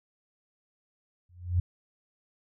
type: tone with exponential growth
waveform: sine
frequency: 88.6 Hz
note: F2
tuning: 25 cents sharp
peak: -19 dBFS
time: 1.29-1.6 s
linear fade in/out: 5 ms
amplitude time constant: 66 ms
effects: none